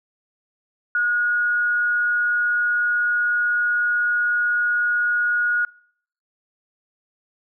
sine tone with amplitude modulation, 1446 Hz, F#6, 40 cents flat, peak -16 dBFS, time 0.95-5.65 s, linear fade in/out 2 ms, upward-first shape sine, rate 216 Hz, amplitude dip 25%, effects noise-tail reverb RT60 0.6 s tail -24 dB re dry

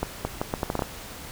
accelerating click train, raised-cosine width 1 ms, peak -11 dBFS, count 9, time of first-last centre 0.03-0.822 s, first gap 220 ms, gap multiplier 0.75, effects pink hiss -40 dBFS RMS until 1.31 s

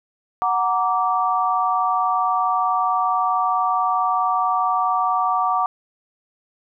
sine chord, Gb augmented, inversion none, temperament equal with one note detuned, 740 / 932.3 / 1164.5 Hz, Gb5 / Bb5 / D6, 0 / 0 / -15 cents, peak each -21 / -24 / -20 dBFS, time 0.42-5.66 s, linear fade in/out 0 ms, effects none

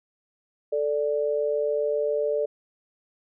sine tone pair together, 440 / 587.3 Hz, A4 / D5, 0 / 0 cents, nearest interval perfect fourth, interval 500 cents, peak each -25 dBFS, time 0.72-2.46 s, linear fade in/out 10 ms, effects none

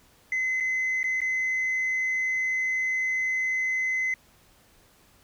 sine tone with dropouts, 2043 Hz, C7, 42 cents flat, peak -22 dBFS, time 0.32-4.14 s, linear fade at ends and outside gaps 2 ms, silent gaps 0.602-0.606 / 1.031-1.041 / 1.205-1.216 s, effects tanh soft clip ceiling -22 dBFS + pink hiss -59 dBFS RMS until 5.23 s

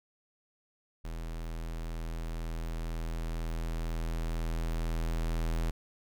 square tone with level ramp, 41.02 Hz, E1, 8 cents flat, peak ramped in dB -37 to -29 dBFS, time 1.04-5.71 s, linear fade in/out 10 ms, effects none

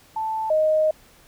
sine tone pair in turn, 880 / 622.3 Hz, A5 / D#5, 0 / 0 cents, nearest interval tritone, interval 600 cents, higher first, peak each -23 / -16 dBFS, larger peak second, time 0.16-0.5 / 0.5-0.91 s, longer second, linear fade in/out 5 ms, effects pink hiss -53 dBFS RMS until 1.27 s

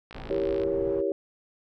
click train, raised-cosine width 0.3 ms, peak -26 dBFS, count 30, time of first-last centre 0.11-0.635 s, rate 55.2 Hz
pink low-pass noise, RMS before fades -40 dBFS, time 0.14-1.02 s, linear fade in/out 20 ms, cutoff 800 Hz, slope 12 dB/octave
sine chord, E diminished seventh, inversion none, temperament equal, 329.6 / 392 / 466.2 / 554.4 Hz, E4 / G4 / Bb4 / Db5, 0 / 0 / 0 / 0 cents, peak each -32 / -27 / -32 / -30 dBFS, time 0.3-1.12 s, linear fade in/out 2 ms
effects none

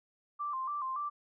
sine tone with vibrato, 1108.7 Hz, C#6, in tune, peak -33 dBFS, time 0.39-1.1 s, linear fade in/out 20 ms, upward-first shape square, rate 3.5 Hz, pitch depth 97 cents each way, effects none

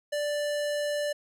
square tone, 587.3 Hz, D5, in tune, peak -28 dBFS, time 0.12-1.13 s, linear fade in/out 10 ms, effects low-pass 12000 Hz 12 dB/octave

